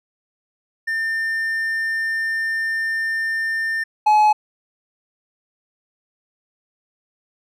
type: tone pair in turn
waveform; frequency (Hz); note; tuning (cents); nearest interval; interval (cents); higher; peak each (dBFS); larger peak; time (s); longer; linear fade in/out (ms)
triangle; 1800 / 849.5; A6 / G#5; +39 / +39; octave + minor second; 1300; first; -18 / -9; second; 0.87-3.84 / 4.06-4.33; first; 10
effects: none